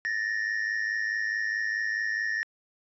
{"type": "tone pair together", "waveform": "triangle", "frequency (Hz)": [1760, 1864.7], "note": ["A6", "A#6"], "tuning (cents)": [0, 0], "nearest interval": "minor second", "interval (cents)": 100, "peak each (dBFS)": -28, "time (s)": [0.05, 2.43], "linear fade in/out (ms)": 0, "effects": ["resampled to 16000 Hz"]}